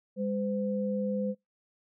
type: tone pair together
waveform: sine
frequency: 202.4 / 510 Hz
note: G#3 / C5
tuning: -44 / -44 cents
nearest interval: octave + major third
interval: 1600 cents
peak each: -30 / -32 dBFS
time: 0.16-1.35 s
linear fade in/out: 50 ms
effects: noise-tail reverb RT60 0.2 s tail -25 dB re dry